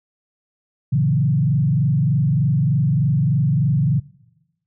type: tone with frequency modulation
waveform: sine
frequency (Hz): 141.8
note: C#3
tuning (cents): +40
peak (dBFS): -14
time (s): 0.92-4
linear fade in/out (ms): 10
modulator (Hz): 23.3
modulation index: 1.1
effects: noise-tail reverb RT60 1.0 s tail -22 dB re dry